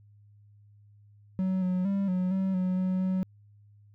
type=tone with pitch steps; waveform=triangle; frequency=187.4 / 182.8 / 197.3 / 183 / 190.8 / 183.9 / 185.5 / 186.8 Hz; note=F#3 / F#3 / G3 / F#3 / G3 / F#3 / F#3 / F#3; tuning=+22 / -21 / +11 / -19 / -47 / -10 / +5 / +17 cents; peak=-23 dBFS; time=1.39-3.23 s; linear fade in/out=0 ms; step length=230 ms; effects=added 103 Hz sine -54 dBFS peak until 3.94 s